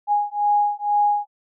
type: beating tone pair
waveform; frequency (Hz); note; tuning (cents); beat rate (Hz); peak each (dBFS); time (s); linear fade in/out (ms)
sine; 825 / 827.1; G#5 / G#5; -12 / -7; 2.1; -20; 0.07-1.27; 50
effects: none